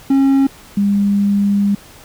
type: tone pair in turn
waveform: triangle / sine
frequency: 272.1 / 201.5 Hz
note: C#4 / G3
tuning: -32 / +48 cents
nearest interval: perfect fourth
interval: 520 cents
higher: first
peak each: -7 / -11 dBFS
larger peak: first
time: 0.1-0.47 / 0.77-1.75 s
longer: second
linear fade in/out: 5 ms
effects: pink hiss -41 dBFS RMS until 2.04 s